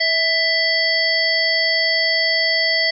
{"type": "harmonic tone with a mistuned harmonic", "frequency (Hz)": 650, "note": "E5", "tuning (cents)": -24, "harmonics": [1, 3, 5, 7, 8], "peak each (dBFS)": [-24, -18, -28, -20, -26], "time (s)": [0, 2.91], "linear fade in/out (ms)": 10, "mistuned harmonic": 3, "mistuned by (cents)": 35, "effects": []}